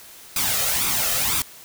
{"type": "noise with flanger", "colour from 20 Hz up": "white", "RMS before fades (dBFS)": -22, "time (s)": [0.36, 1.42], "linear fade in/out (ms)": 2, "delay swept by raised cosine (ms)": [0.82, 1.62], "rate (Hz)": 2, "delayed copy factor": 0.6, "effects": ["white hiss -44 dBFS RMS until 1.64 s"]}